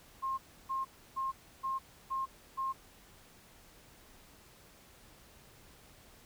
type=tone bursts; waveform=sine; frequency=1066 Hz; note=C6; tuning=32 cents sharp; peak=-32 dBFS; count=6; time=0.22-2.73 s; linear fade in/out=20 ms; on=160 ms; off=310 ms; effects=pink hiss -59 dBFS RMS until 6.25 s